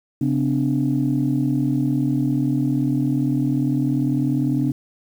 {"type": "tone cluster", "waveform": "sine", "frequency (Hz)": [136.8, 254.4, 294.5], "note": ["C#3", "C4", "D4"], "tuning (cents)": [-23, -48, 5], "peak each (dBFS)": -21, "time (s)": [0.21, 4.72], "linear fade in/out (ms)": 5, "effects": ["tanh soft clip ceiling -10 dBFS", "8-bit"]}